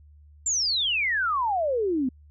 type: exponential sweep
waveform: sine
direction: down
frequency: 7459 to 244.5 Hz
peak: -22 dBFS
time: 0.46-2.09 s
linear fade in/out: 5 ms
effects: added 74 Hz sine -49 dBFS peak until 2.3 s

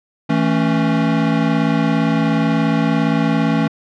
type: chord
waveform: square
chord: A major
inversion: second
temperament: equal with one note detuned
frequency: 162.08 / 220 / 277.2 Hz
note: E3 / A3 / C#4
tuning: -29 / 0 / 0 cents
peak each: -19 dBFS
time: 0.29-3.68 s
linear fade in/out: 10 ms
effects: low-pass 3000 Hz 12 dB/octave

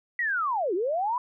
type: linear two-way sweep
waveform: sine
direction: down then up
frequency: 1975.5 to 330 to 1016 Hz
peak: -24 dBFS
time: 0.19-1.18 s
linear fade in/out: 2 ms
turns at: 0.74 s
effects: none

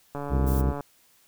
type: click train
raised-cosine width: 1 ms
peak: -20 dBFS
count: 95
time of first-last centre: 0.15-0.807 s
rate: 143 Hz
type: harmonic tone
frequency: 65.41 Hz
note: C2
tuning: in tune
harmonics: 1 / 2 / 3 / 4 / 5 / 6 / 7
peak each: -22 / -28 / -32 / -34 / -36 / -38 / -39 dBFS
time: 0.29-0.74 s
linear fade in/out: 50 ms
type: noise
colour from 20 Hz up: violet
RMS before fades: -38 dBFS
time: 0.46-0.62 s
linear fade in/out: 20 ms
effects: white hiss -61 dBFS RMS until 1.27 s

